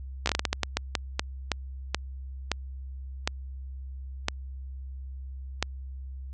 slowing click train, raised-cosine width 0.2 ms, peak -7 dBFS, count 18, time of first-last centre 0.26-5.626 s, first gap 14 ms, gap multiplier 1.33, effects added 66 Hz sine -36 dBFS peak until 6.33 s + resampled to 22050 Hz

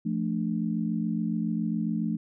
sine chord, D minor, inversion first, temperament equal with one note detuned, 172.81 / 220 / 293.7 Hz, F3 / A3 / D4, -18 / 0 / 0 cents, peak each -30 / -28 / -34 dBFS, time 0.05-2.17 s, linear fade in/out 10 ms, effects none

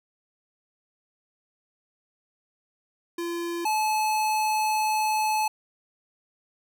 square tone pair in turn, 342 / 861.8 Hz, F4 / A5, -36 / -36 cents, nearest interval octave + major third, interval 1600 cents, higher second, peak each -29 / -23 dBFS, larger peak second, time 3.18-3.65 / 3.65-5.48 s, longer second, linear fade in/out 5 ms, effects none

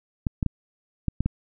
clicks, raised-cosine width 5 ms, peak -11 dBFS, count 6, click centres 0.268 / 0.428 / 0.463 / 1.083 / 1.206 / 1.26 s, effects none

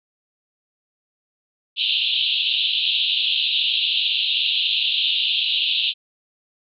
pink band-pass noise, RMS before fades -21 dBFS, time 1.76-5.94 s, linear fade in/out 50 ms, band 2700 to 4000 Hz, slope 96 dB/octave, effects none

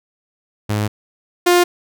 sawtooth tone pair in turn, 105 / 353.2 Hz, G#2 / F4, +19 / +20 cents, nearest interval octave + major sixth, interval 2101 cents, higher second, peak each -13 / -6 dBFS, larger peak second, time 0.69-0.88 / 1.46-1.64 s, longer first, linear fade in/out 10 ms, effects none

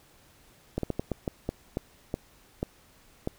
slowing click train, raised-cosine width 2 ms, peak -15 dBFS, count 11, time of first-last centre 0.78-3.274 s, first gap 53 ms, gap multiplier 1.32, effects pink hiss -59 dBFS RMS until 3.38 s

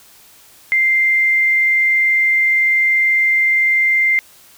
sine tone, 2093 Hz, C7, in tune, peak -11 dBFS, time 0.72-4.19 s, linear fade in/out 0 ms, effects white hiss -46 dBFS RMS until 4.57 s

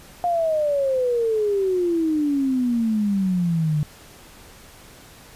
sine exponential sweep, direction down, 712 to 146.8 Hz, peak -18 dBFS, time 0.24-3.83 s, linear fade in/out 0 ms, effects pink hiss -46 dBFS RMS until 5.35 s + resampled to 32000 Hz

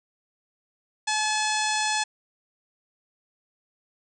harmonic tone with a mistuned harmonic, 858 Hz, A5, 44 cents flat, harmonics 1 / 2 / 3 / 4 / 5 / 6 / 7 / 8 / 9 / 10, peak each -27 / -30 / -32 / -33 / -34 / -35 / -35 / -36 / -37 / -37 dBFS, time 1.07-2.04 s, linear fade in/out 10 ms, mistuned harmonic 5, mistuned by -19 cents, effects none

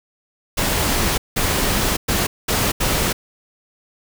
pink noise bursts at uneven times, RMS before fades -19 dBFS, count 5, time 0.57-1.18 / 1.36-1.97 / 2.08-2.27 / 2.48-2.72 / 2.8-3.13 s, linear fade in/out 10 ms, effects none

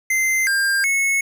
square tone with pitch steps, 2076 / 1599 / 2194 Hz, C7 / G6 / C#7, -14 / +34 / -18 cents, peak -17 dBFS, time 0.1-1.21 s, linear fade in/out 5 ms, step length 370 ms, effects none

